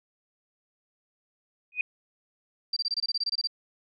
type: tone with exponential growth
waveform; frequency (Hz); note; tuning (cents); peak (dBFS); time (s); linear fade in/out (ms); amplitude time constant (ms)
sine; 2489; D#7; 0; -19; 1.72-1.81; 2; 18
type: tone bursts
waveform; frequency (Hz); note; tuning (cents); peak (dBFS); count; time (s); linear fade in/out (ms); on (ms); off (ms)
sine; 4699; D8; 0; -25; 13; 2.73-3.473; 5; 35; 24
effects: none